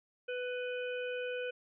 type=harmonic tone with a mistuned harmonic; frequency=496.7 Hz; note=B4; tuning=10 cents sharp; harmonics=1 / 3 / 5 / 6; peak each=-36 / -43 / -45 / -50 dBFS; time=0.28-1.51 s; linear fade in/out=10 ms; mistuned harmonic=6; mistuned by=+18 cents; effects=none